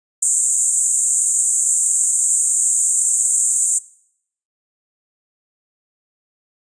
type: band-pass noise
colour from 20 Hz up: pink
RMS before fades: -17 dBFS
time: 0.22-3.79 s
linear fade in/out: 10 ms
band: 7000 to 9000 Hz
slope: 96 dB/octave
effects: noise-tail reverb RT60 0.7 s tail -21 dB re dry + resampled to 22050 Hz